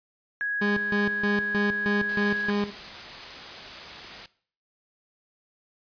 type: tone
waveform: sine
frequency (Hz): 1661.2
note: G#6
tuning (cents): 0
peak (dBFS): -25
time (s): 0.41-2.5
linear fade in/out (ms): 0
type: tone with tremolo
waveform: 30% pulse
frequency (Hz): 204.8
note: G#3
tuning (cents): -24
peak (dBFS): -21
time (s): 0.61-2.71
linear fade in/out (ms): 10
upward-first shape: square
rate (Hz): 3.2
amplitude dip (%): 80
type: noise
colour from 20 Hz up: white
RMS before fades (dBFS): -39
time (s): 2.09-4.26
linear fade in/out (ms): 2
effects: noise-tail reverb RT60 0.5 s tail -19 dB re dry + resampled to 11025 Hz